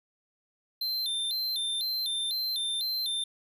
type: tone with vibrato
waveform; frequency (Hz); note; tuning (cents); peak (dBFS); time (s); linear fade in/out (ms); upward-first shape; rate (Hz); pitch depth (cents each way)
square; 3838; A#7; +50; -29; 0.81-3.24; 5; square; 2; 120
effects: none